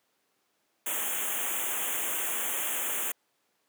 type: band-stop noise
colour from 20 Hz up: white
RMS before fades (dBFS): -31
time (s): 0.86-3.12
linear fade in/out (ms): 5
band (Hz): 3400 to 6400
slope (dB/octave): 96
effects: pink hiss -73 dBFS RMS until 3.68 s + high-pass 300 Hz 12 dB/octave